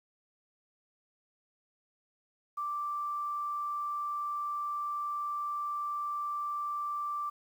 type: tone with quantisation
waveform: sine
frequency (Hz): 1174.7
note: D6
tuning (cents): 0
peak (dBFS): -32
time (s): 2.57-7.3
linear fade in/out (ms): 10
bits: 10
effects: none